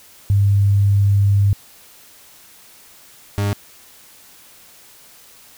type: tone pair in turn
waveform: sine / 40% pulse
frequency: 100 / 101.45 Hz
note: G2 / G#2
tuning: +35 / -40 cents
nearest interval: unison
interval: 25 cents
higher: second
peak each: -11 / -16 dBFS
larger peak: first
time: 0.3-1.53 / 3.38-3.53 s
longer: first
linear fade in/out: 0 ms
effects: white hiss -46 dBFS RMS until 5.57 s